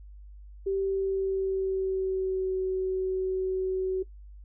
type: tone with pitch glide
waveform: sine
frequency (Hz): 389 to 375.5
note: G4 to F#4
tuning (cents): -13 to +26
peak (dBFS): -25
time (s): 0.66-4.03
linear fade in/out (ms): 10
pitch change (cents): -61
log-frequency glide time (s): 0.78-2.55
effects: noise-tail reverb RT60 0.1 s tail -17 dB re dry + added 50 Hz sine -44 dBFS peak until 4.44 s